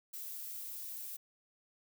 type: noise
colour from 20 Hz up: violet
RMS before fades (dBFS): -44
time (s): 0.13-1.17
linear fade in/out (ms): 10
effects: none